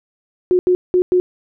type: tone bursts at uneven times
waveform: sine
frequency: 362.8 Hz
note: F#4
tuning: 34 cents flat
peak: -10 dBFS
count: 4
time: 0.51-0.59 / 0.67-0.75 / 0.94-1.02 / 1.12-1.2 s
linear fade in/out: 0 ms
effects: none